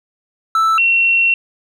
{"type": "tone pair in turn", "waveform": ["triangle", "sine"], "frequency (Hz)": [1320, 2724], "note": ["E6", "F7"], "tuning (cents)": [2, -44], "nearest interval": "octave + minor second", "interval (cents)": 1254, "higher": "second", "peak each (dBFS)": [-9, -10], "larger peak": "first", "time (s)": [[0.55, 0.78], [0.78, 1.34]], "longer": "second", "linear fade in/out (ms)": 2, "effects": []}